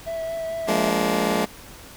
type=tone with vibrato; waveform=triangle; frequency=657 Hz; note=E5; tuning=6 cents flat; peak=-24 dBFS; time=0.06-0.91 s; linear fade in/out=20 ms; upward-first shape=sine; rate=4.4 Hz; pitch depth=16 cents each way
type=chord; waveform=15% pulse; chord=Bb dominant seventh; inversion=second; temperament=just; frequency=174.81 / 209.8 / 233.1 / 291.4 Hz; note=F3 / Ab3 / Bb3 / D4; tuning=+2 / +18 / 0 / -13 cents; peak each=-21 / -17 / -21 / -21 dBFS; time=0.67-1.46 s; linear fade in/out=20 ms
effects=pink hiss -43 dBFS RMS until 1.96 s